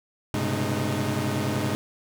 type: tone cluster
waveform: sawtooth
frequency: 100 / 125.3 / 135.9 / 212.5 / 307.7 Hz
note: G2 / B2 / C#3 / G#3 / D#4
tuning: +35 / +25 / -34 / +40 / -19 cents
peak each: -27 dBFS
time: 0.34-1.75 s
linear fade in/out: 0 ms
effects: none